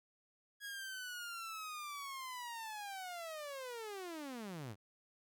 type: linear sweep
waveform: sawtooth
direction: down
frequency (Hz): 1661.2 to 91.7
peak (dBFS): -40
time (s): 0.6-4.76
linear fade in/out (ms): 50
effects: none